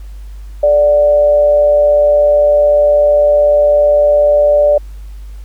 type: tone with amplitude modulation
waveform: sine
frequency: 587.3 Hz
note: D5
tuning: in tune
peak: -4 dBFS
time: 0.63-4.78 s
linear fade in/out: 5 ms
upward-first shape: sine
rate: 156 Hz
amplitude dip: 40%
effects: added 50 Hz sine -26 dBFS peak until 5.44 s + pink hiss -49 dBFS RMS until 5.44 s